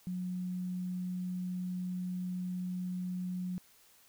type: tone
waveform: sine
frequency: 181.6 Hz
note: F#3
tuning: 32 cents flat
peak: -34 dBFS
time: 0.07-3.58 s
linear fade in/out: 0 ms
effects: white hiss -63 dBFS RMS until 4.08 s